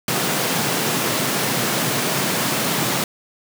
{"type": "high-pass noise", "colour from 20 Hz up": "pink", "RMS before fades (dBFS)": -21, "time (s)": [0.08, 3.04], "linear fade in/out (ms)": 2, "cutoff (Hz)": 120, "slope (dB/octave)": 48, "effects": []}